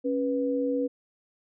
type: tone pair together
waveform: sine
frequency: 275.2 / 490.4 Hz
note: C#4 / B4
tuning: -12 / -12 cents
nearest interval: minor seventh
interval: 1000 cents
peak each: -27 dBFS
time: 0.04-0.88 s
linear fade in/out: 20 ms
effects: none